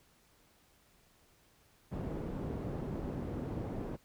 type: low-pass noise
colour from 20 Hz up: white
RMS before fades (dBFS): -39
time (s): 1.91-3.97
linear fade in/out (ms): 20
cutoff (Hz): 320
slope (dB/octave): 12
effects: pink hiss -67 dBFS RMS until 4.04 s